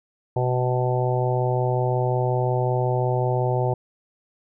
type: harmonic tone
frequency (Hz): 125.5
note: B2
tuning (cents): +28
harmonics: 1 / 3 / 4 / 5 / 6 / 7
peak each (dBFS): -22 / -27 / -28 / -29 / -30 / -30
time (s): 0.36-3.74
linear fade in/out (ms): 5
effects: none